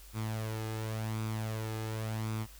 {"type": "tone with flanger", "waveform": "sawtooth", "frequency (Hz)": 110, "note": "A2", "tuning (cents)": 0, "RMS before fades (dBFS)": -36, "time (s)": [0.13, 2.47], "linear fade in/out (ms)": 50, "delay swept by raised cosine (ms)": [0.82, 2.42], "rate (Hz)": 0.91, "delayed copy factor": 0.5, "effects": ["added 50 Hz sine -51 dBFS peak until 2.59 s", "white hiss -56 dBFS RMS until 2.59 s"]}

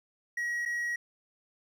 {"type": "tone with dropouts", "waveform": "triangle", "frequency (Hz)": 1906, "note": "A#6", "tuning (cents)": 38, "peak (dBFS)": -28, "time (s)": [0.37, 0.96], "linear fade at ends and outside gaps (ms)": 5, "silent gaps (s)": [0.653, 0.658], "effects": []}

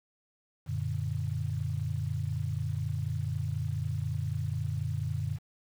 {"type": "chord", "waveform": "sine", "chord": "Gb augmented", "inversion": "none", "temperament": "equal", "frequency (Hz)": [92.5, 116.54, 146.83], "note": ["Gb2", "Bb2", "D3"], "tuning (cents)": [0, 0, 0], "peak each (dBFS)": -34, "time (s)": [0.66, 5.39], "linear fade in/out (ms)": 50, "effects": ["9-bit"]}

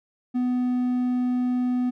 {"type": "tone", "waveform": "triangle", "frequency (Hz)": 249, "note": "B3", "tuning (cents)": 14, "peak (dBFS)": -19, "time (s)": [0.34, 1.91], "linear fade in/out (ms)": 20, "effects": []}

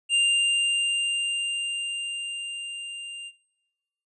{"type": "tone with level ramp", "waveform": "square", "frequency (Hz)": 2794, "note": "F7", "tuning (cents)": 0, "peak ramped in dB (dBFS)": [-19, -37], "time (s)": [0.09, 3.32], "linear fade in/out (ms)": 50, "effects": ["noise-tail reverb RT60 1.0 s tail -20 dB re dry", "resampled to 24000 Hz"]}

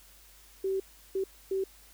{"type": "tone bursts at uneven times", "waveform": "sine", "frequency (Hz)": 384.5, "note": "G4", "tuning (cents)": -33, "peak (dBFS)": -27, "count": 3, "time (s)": [[0.64, 0.8], [1.15, 1.24], [1.51, 1.64]], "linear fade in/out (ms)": 5, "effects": ["added 50 Hz sine -59 dBFS peak until 1.93 s", "white hiss -57 dBFS RMS until 1.93 s"]}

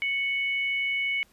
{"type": "tone pair together", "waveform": "sine", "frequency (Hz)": [2217, 2959], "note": ["C#7", "F#7"], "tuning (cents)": [0, -1], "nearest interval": "perfect fourth", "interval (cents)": 499, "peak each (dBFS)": [-25, -35], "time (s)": [0.02, 1.23], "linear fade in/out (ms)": 0, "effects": ["pink hiss -61 dBFS RMS until 1.32 s", "resampled to 32000 Hz"]}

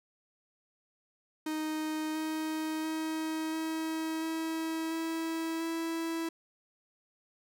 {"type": "tone with pitch steps", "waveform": "45% pulse", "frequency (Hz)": [311.1, 314, 316.9, 319.8, 322.8, 325.8, 328.8], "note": ["D#4", "D#4", "D#4", "D#4", "E4", "E4", "E4"], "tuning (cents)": [0, 16, 32, 48, -36, -20, -4], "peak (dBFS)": -32, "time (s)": [1.46, 6.29], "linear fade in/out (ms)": 5, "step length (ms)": 690, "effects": []}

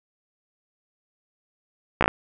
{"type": "slowing click train", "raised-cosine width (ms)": 0.5, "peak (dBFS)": -3, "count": 5, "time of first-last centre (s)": [2.01, 2.08], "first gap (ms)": 15, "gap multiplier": 1.1, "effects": []}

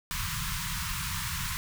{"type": "band-stop noise", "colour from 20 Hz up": "pink", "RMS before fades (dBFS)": -33, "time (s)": [0.11, 1.57], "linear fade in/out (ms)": 0, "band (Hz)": [190, 940], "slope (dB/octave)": 96, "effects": []}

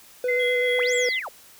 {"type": "tone with vibrato", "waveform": "triangle", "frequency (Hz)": 493.9, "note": "B4", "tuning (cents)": 0, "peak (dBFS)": -20, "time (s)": [0.24, 1.09], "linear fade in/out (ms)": 2, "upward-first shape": "square", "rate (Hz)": 8, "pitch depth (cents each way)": 14}
{"type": "tone with pitch glide", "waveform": "sine", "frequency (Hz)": [2064, 2043], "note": ["C7", "C7"], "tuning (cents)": [-24, -42], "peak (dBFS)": -23, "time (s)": [0.28, 1.2], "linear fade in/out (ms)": 10, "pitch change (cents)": -18, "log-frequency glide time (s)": [0.38, 0.83]}
{"type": "tone with tremolo", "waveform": "triangle", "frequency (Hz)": 3322, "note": "G#7", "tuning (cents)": 0, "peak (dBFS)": -28, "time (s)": [0.39, 1.17], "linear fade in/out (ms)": 10, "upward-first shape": "sine", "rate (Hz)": 3.7, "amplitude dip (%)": 65}
{"type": "linear two-way sweep", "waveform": "sine", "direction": "up then down", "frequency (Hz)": [392, 7930, 392], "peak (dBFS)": -30, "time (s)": [0.78, 1.29], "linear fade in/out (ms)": 10, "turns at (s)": 0.95}
{"effects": ["white hiss -50 dBFS RMS until 1.59 s"]}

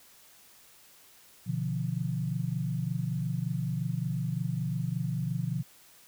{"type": "chord", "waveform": "sine", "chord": "B diminished", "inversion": "none", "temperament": "equal with one note detuned", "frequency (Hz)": [123.47, 146.83, 172.21], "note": ["B2", "D3", "F3"], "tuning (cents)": [0, 0, -24], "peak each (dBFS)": -33, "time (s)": [1.46, 5.63], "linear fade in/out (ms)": 20, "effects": ["white hiss -57 dBFS RMS until 6.07 s"]}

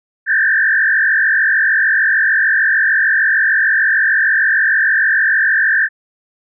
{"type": "tone with frequency modulation", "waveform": "sine", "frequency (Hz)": 1677, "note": "G#6", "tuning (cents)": 16, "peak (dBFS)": -10, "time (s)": [0.26, 5.89], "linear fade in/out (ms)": 50, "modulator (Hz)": 46.6, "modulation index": 2.9, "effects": []}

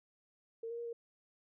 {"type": "tone with pitch steps", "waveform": "sine", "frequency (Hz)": [456, 467.6, 471.4, 466.4], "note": ["A#4", "A#4", "A#4", "A#4"], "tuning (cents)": [-38, 5, 19, 1], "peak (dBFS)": -39, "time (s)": [0.63, 0.93], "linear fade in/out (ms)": 5, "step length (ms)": 75, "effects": []}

